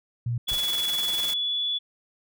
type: tone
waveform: sine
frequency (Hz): 119.1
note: A#2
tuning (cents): +38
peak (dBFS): -24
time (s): 0.26-0.38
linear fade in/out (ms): 5
type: tone with pitch glide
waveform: sine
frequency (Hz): 3400 to 3432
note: G#7 to A7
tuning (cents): +40 to -44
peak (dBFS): -24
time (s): 0.47-1.79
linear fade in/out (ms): 20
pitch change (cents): +16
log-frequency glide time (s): 0.89-1.64
type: noise with tremolo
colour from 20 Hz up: white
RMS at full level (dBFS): -32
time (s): 0.48-1.34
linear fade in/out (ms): 10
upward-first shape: square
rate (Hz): 20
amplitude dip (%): 45
type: noise with exponential decay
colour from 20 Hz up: brown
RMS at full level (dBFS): -32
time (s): 0.51-0.69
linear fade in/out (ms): 1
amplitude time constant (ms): 37
effects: none